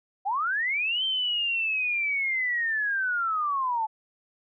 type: linear two-way sweep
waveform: sine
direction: up then down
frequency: 736 to 3136 to 855 Hz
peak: -24 dBFS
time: 0.25-3.87 s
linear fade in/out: 20 ms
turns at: 1.04 s
effects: none